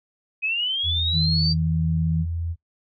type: linear sweep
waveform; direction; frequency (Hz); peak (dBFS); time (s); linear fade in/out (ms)
sine; up; 2508 to 4699; -21; 0.42-1.54; 20
type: tone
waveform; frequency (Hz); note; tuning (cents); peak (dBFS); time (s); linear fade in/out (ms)
sine; 84; E2; +33; -24; 0.83-2.56; 50
type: tone with pitch glide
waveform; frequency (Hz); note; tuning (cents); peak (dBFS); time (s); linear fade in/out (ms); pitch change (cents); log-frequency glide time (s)
sine; 158.5 to 161.74; D#3 to E3; +32 to -33; -20; 1.12-2.26; 50; +35; 1.27-1.81
effects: noise-tail reverb RT60 0.1 s tail -19 dB re dry + MP3 48 kbps